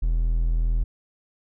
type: tone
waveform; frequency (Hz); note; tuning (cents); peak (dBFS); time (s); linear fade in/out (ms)
triangle; 41.2; E1; 0; -17; 0.02-0.84; 10
effects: none